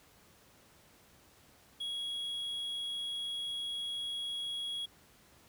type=tone; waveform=triangle; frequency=3322 Hz; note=G#7; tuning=in tune; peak=-34 dBFS; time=1.8-4.86 s; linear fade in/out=10 ms; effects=pink hiss -62 dBFS RMS until 5.48 s + high-pass 60 Hz 12 dB/octave